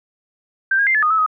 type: tone with pitch steps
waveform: sine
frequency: 1568 / 1628 / 2092 / 1725 / 1234 / 1302 / 1259 Hz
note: G6 / G#6 / C7 / A6 / D#6 / E6 / D#6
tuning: 0 / -35 / -1 / -35 / -15 / -22 / +20 cents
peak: -13 dBFS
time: 0.71-1.263 s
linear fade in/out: 5 ms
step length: 79 ms
effects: none